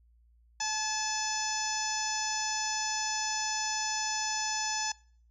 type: harmonic tone with a mistuned harmonic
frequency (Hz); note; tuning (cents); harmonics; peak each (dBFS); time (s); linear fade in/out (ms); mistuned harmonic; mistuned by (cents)
867; A5; -26; 1 / 2 / 3 / 4 / 5 / 6 / 7 / 8; -35 / -38 / -41 / -43 / -45 / -37 / -37 / -38; 0.6-4.92; 5; 2; -21
effects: noise-tail reverb RT60 0.5 s tail -23 dB re dry + added 58 Hz sine -60 dBFS peak until 5.3 s